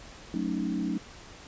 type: chord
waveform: sine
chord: D# half-diminished seventh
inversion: first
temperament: equal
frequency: 185 / 220 / 277.2 / 311.1 Hz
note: F#3 / A3 / C#4 / D#4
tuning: 0 / 0 / 0 / 0 cents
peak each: -33 dBFS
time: 0.34-0.98 s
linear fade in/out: 2 ms
effects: pink hiss -48 dBFS RMS until 1.47 s + resampled to 16000 Hz